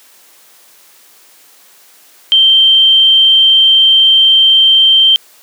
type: tone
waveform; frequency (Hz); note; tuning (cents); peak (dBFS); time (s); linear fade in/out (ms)
sine; 3136; G7; 0; -4; 2.32-5.16; 0
effects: white hiss -44 dBFS RMS until 5.42 s + high-pass 300 Hz 12 dB/octave